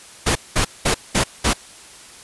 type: noise bursts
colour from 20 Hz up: pink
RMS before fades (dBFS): -17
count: 5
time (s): 0.26-1.535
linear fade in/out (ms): 10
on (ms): 95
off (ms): 200
effects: white hiss -42 dBFS RMS until 2.23 s + resampled to 24000 Hz